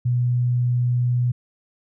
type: tone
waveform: sine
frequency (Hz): 122.8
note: B2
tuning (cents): -9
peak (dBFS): -17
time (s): 0.05-1.32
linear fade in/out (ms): 10
effects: none